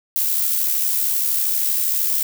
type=noise with amplitude modulation; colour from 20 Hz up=violet; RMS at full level=-18 dBFS; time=0.16-2.23 s; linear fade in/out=0 ms; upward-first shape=sine; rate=72.8 Hz; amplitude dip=40%; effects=none